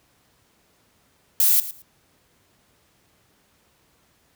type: noise with echo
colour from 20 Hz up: violet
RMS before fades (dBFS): -17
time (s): 1.4-1.6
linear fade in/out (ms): 2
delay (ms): 110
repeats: 2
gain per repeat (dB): -15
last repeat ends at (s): 1.82
effects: pink hiss -62 dBFS RMS until 4.35 s + high-pass 60 Hz 12 dB/octave